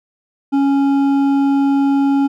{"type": "tone with hard clipping", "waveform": "triangle", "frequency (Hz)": 277.2, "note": "C#4", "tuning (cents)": 0, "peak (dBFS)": -13, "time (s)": [0.52, 2.28], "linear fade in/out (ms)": 20, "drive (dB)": 11, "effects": []}